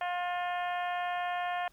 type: harmonic tone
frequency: 355.1 Hz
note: F4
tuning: 29 cents sharp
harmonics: 2 / 3 / 4 / 5 / 6 / 7 / 8 / 9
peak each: -32 / -40 / -43 / -40 / -48 / -46 / -50 / -50 dBFS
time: 0.01-1.68 s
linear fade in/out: 2 ms
effects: pink hiss -66 dBFS RMS until 1.72 s